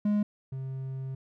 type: tone pair in turn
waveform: triangle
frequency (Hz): 207.7 / 132.75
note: G#3 / C3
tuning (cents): 0 / +25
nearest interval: minor sixth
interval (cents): 775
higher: first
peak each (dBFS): -21 / -31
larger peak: first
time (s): 0.05-0.23 / 0.52-1.15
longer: second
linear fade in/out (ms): 5
effects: none